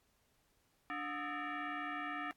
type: tone with frequency modulation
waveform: sine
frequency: 293.7 Hz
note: D4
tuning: in tune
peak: -38 dBFS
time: 0.9-2.31 s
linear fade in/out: 0 ms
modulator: 508 Hz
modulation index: 3.8
effects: pink hiss -75 dBFS RMS until 2.36 s + AAC 64 kbps